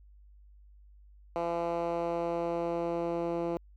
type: tone with band-pass filter sweep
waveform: 10% pulse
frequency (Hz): 169.9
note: F3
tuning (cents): -47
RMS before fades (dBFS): -32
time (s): 1.36-3.57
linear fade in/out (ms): 0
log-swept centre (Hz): 630 to 380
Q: 1.3
effects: added 50 Hz sine -53 dBFS peak until 3.76 s